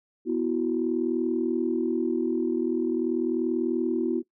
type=chord; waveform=sine; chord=B suspended fourth; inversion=none; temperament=equal; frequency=246.9 / 329.6 / 370 Hz; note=B3 / E4 / F#4; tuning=0 / 0 / 0 cents; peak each=-28 / -26 / -27 dBFS; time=0.25-4.23 s; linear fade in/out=50 ms; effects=noise-tail reverb RT60 0.1 s tail -18 dB re dry + tanh soft clip ceiling -13 dBFS